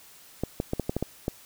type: clicks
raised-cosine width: 2 ms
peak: -13 dBFS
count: 8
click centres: 0.436 / 0.601 / 0.734 / 0.797 / 0.895 / 0.966 / 1.026 / 1.281 s
effects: white hiss -52 dBFS RMS until 1.45 s